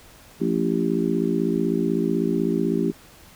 harmonic tone with a mistuned harmonic, 56 Hz, A1, 31 cents sharp, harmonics 3 / 4 / 5 / 6 / 7, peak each -26 / -26 / -26 / -26 / -26 dBFS, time 0.4-2.92 s, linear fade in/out 20 ms, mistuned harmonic 3, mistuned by +60 cents, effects pink hiss -49 dBFS RMS until 3.35 s

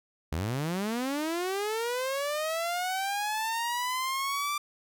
sawtooth linear sweep, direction up, 70.5 to 1183 Hz, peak -25 dBFS, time 0.32-4.58 s, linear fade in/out 5 ms, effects none

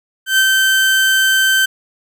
30% pulse tone with ADSR envelope, 1548 Hz, G6, 22 cents flat, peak -6 dBFS, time 0.26-1.66 s, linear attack 120 ms, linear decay 63 ms, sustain -2 dB, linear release 10 ms, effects none

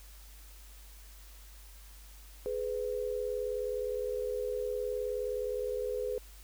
sine tone pair together, 421.6 / 501 Hz, G#4 / B4, +26 / +25 cents, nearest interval minor third, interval 299 cents, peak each -35 / -34 dBFS, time 2.46-6.18 s, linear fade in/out 0 ms, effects added 50 Hz sine -50 dBFS peak until 6.43 s + white hiss -57 dBFS RMS until 6.43 s

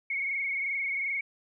sine tone with frequency modulation, 2200 Hz, C#7, 14 cents flat, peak -28 dBFS, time 0.1-1.21 s, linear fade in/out 5 ms, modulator 22.7 Hz, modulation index 2.7, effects none

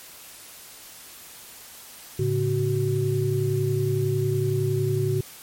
sine tone cluster, 109.5 / 140.4 / 374.5 Hz, A2 / C#3 / F#4, -8 / +22 / +21 cents, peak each -25 dBFS, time 2.19-5.21 s, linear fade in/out 5 ms, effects white hiss -44 dBFS RMS until 5.42 s + MP3 64 kbps

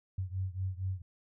sine beating tone pair, 92.5 / 96.8 Hz, F#2 / G2, 0 / -21 cents, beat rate 4.3 Hz, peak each -35 / -37 dBFS, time 0.18-1.02 s, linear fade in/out 5 ms, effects none

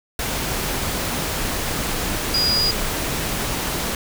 sine tone in noise, 4890 Hz, D#8, 31 cents flat, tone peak -17 dBFS, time 2.34-2.71 s, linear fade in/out 2 ms, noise pink, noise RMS -24 dBFS, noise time 0.19-3.95 s, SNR +4 dB, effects none

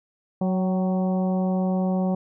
harmonic tone with a mistuned harmonic, 185.5 Hz, F#3, 5 cents sharp, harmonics 1 / 2 / 3 / 4 / 5 / 6, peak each -21 / -33 / -30 / -33 / -41 / -45 dBFS, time 0.41-2.15 s, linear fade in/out 5 ms, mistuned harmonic 4, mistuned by +35 cents, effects none

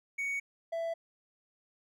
triangle tone pair in turn, 2234 / 664.2 Hz, C#7 / E5, +13 / +13 cents, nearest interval octave + major sixth, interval 2100 cents, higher first, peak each -30 / -30 dBFS, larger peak neither, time 0.18-0.4 / 0.72-0.94 s, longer neither, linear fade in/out 10 ms, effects none

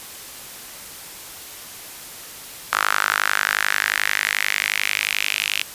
sawtooth tone with high-pass filter sweep, 51.3 Hz, G#1, 21 cents flat, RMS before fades -22 dBFS, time 2.72-5.63 s, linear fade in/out 5 ms, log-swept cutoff 1300 to 2700 Hz, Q 3.5, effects white hiss -37 dBFS RMS until 5.74 s + resampled to 32000 Hz

